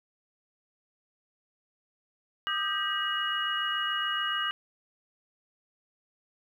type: tone cluster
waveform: sine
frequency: 1207 / 1274 / 1577 / 1924 / 2895 Hz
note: D6 / D#6 / G6 / B6 / F#7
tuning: +47 / +41 / +10 / -46 / -38 cents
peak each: -33 / -39 / -33 / -39 / -31 dBFS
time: 2.47-4.51 s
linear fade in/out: 0 ms
effects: 10-bit